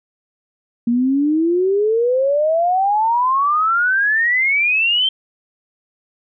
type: exponential sweep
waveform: sine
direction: up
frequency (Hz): 231.8 to 3152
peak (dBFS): -13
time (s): 0.87-5.09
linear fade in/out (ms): 5
effects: none